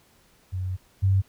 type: tone pair in turn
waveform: sine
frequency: 92.6 / 96.45 Hz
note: F#2 / G2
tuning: +2 / -28 cents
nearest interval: minor second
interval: 70 cents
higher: second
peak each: -26 / -17 dBFS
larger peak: second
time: 0.52-0.77 / 1.02-1.22 s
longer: first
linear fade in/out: 20 ms
effects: pink hiss -60 dBFS RMS until 1.28 s